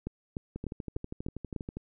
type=two click trains; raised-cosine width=3 ms; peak=-21 / -24 dBFS; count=6 / 16; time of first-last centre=0.07-1.563 / 0.56-1.77 s; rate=3.35 / 12.4 Hz; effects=none